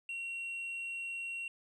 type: tone with tanh clipping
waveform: sine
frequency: 2739 Hz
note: F7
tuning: 34 cents flat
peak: -38 dBFS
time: 0.09-1.48 s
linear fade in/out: 2 ms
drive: 2 dB
effects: none

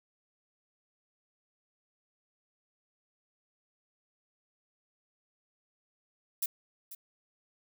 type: noise with echo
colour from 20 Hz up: violet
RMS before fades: -31 dBFS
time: 6.42-6.46 s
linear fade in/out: 5 ms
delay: 490 ms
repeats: 1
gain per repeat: -14 dB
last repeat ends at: 6.95 s
effects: none

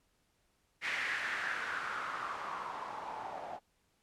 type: noise with low-pass filter sweep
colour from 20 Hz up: blue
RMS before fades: -39 dBFS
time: 0.81-3.6 s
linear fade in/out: 50 ms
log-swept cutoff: 2100 to 740 Hz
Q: 3.9
effects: pink hiss -75 dBFS RMS until 4.02 s + low-pass 12000 Hz 12 dB/octave

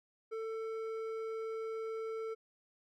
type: tone with hard clipping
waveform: sine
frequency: 445.5 Hz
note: A4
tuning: 22 cents sharp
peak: -39 dBFS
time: 0.31-2.35 s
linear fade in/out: 20 ms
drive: 8 dB
effects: none

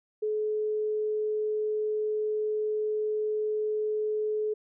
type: tone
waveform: sine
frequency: 427.5 Hz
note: A4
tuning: 50 cents flat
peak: -26 dBFS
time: 0.22-4.54 s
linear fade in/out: 10 ms
effects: none

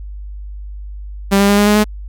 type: tone with pitch steps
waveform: sawtooth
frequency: 197.4 / 200.2 / 202.9 / 205.8 / 208.7 / 211.6 Hz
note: G3 / G3 / G#3 / G#3 / G#3 / G#3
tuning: +12 / +37 / -40 / -16 / +9 / +33 cents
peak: -5 dBFS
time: 1.31-1.844 s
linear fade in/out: 20 ms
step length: 89 ms
effects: added 50 Hz sine -26 dBFS peak until 2.08 s

